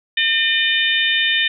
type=harmonic tone; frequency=605 Hz; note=D#5; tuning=49 cents flat; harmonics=3 / 4 / 5 / 6; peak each=-19 / -22 / -20 / -20 dBFS; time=0.17-1.48 s; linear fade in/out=5 ms; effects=none